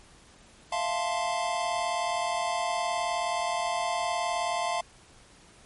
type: chord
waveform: square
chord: F major seventh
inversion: third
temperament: equal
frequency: 659.3 / 698.5 / 880 / 1046.5 Hz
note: E5 / F5 / A5 / C6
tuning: 0 / 0 / 0 / 0 cents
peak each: -36 / -31 / -34 / -34 dBFS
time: 0.72-4.81 s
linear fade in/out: 5 ms
effects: pink hiss -55 dBFS RMS until 5.65 s + MP3 48 kbps